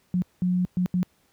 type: tone bursts at uneven times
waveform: sine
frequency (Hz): 180.6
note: F#3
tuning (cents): -42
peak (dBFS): -20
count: 4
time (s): 0.14-0.22 / 0.42-0.65 / 0.77-0.86 / 0.94-1.03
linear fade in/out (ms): 0
effects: pink hiss -65 dBFS RMS until 1.32 s + high-pass 60 Hz 12 dB/octave